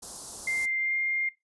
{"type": "band-stop noise", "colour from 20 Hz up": "white", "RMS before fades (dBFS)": -39, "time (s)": [0.02, 0.66], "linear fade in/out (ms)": 10, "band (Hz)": [1100, 4700], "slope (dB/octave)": 24}
{"type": "tone with pitch glide", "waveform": "sine", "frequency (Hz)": [2095, 2114], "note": ["C7", "C7"], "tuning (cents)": [2, 17], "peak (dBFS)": -26, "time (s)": [0.47, 1.29], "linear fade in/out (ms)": 5, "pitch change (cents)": 15, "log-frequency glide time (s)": [0.77, 0.96]}
{"effects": ["noise-tail reverb RT60 0.2 s tail -18 dB re dry", "resampled to 24000 Hz"]}